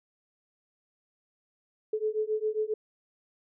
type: beating tone pair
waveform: sine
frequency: 427.6 / 435 Hz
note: A4 / A4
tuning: -49 / -20 cents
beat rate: 7.4 Hz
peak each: -30 / -30 dBFS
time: 1.93-2.74 s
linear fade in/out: 5 ms
effects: none